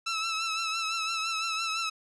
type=tone with vibrato; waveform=15% pulse; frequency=1318.5 Hz; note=E6; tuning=in tune; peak=-22 dBFS; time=0.06-1.9 s; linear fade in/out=10 ms; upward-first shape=triangle; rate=5.9 Hz; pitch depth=53 cents each way; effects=resampled to 24000 Hz